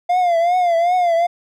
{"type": "tone with vibrato", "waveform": "triangle", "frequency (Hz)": 698.5, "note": "F5", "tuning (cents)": 0, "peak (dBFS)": -11, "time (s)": [0.09, 1.27], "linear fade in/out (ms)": 10, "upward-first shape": "triangle", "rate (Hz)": 2.6, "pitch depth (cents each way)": 100, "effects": []}